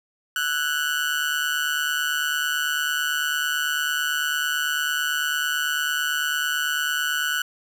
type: tone with amplitude modulation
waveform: 30% pulse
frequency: 1480 Hz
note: F#6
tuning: in tune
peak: -16 dBFS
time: 0.36-7.42 s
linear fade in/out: 2 ms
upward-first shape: sine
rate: 149 Hz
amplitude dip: 75%
effects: none